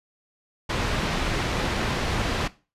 pink low-pass noise, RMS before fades -26 dBFS, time 0.69-2.48 s, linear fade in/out 10 ms, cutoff 4100 Hz, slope 12 dB/octave, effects noise-tail reverb RT60 0.3 s tail -17 dB re dry + resampled to 32000 Hz

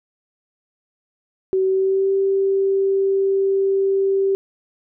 sine tone with pitch glide, 379 to 389.7 Hz, F#4 to G4, +42 to -10 cents, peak -15 dBFS, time 1.53-4.35 s, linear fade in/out 0 ms, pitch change +48 cents, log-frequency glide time 1.64-2.12 s, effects none

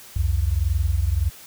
sine tone pair together, 64.5 / 86.1 Hz, C2 / F2, -24 / -24 cents, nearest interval perfect fourth, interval 500 cents, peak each -21 dBFS, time 0.16-1.3 s, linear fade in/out 5 ms, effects white hiss -44 dBFS RMS until 1.46 s

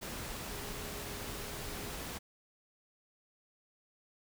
sine tone in noise, 411.1 Hz, G#4, 18 cents flat, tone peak -50 dBFS, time 0.49-1.92 s, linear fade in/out 20 ms, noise pink, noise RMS -42 dBFS, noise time 0.01-2.19 s, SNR -11 dB, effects none

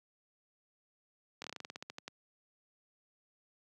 slowing click train, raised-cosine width 0.2 ms, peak -25 dBFS, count 14, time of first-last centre 1.42-2.08 s, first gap 22 ms, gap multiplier 1.13, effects high-pass 150 Hz 12 dB/octave

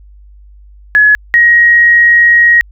sine tone pair in turn, 1696 / 1888.4 Hz, G#6 / A#6, +36 / +22 cents, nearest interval major second, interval 186 cents, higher second, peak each -3 dBFS, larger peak neither, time 0.95-1.15 / 1.34-2.61 s, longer second, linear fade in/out 0 ms, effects added 50 Hz sine -35 dBFS peak until 2.71 s

